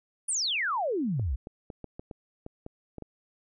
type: exponential sweep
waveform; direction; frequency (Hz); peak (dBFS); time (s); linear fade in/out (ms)
sine; down; 9956 to 55; -26; 0.28-1.36; 10
type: clicks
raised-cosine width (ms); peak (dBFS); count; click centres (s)
2; -26; 10; 1.196 / 1.471 / 1.702 / 1.843 / 1.995 / 2.112 / 2.464 / 2.664 / 2.983 / 3.023
effects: none